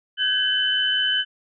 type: tone cluster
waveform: sine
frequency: 1535 / 1660 / 3025 Hz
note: G6 / G#6 / F#7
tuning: -37 / -1 / +38 cents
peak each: -26 / -27 / -20 dBFS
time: 0.17-1.25 s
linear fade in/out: 50 ms
effects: none